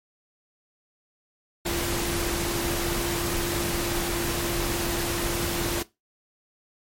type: tone in noise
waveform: sine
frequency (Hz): 344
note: F4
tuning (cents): -26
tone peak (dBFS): -30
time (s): 1.65-5.83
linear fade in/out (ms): 10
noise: pink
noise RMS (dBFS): -28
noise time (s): 1.65-5.83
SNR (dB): -5
effects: noise-tail reverb RT60 0.2 s tail -18 dB re dry + MP3 64 kbps